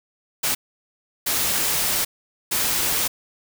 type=noise bursts at uneven times; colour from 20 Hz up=white; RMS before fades=-22 dBFS; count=3; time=0.43-0.55 / 1.26-2.05 / 2.51-3.08 s; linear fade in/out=10 ms; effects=none

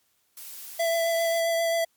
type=noise; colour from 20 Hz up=blue; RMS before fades=-41 dBFS; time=0.37-1.4 s; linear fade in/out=2 ms
type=tone with vibrato; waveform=square; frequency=667 Hz; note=E5; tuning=20 cents sharp; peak=-23 dBFS; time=0.79-1.85 s; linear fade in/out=10 ms; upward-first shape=triangle; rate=7.5 Hz; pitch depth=16 cents each way
effects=white hiss -69 dBFS RMS until 1.96 s + MP3 96 kbps

